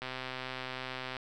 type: click train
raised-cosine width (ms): 0.3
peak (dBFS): -22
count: 149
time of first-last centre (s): 0.02-1.167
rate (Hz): 129
effects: none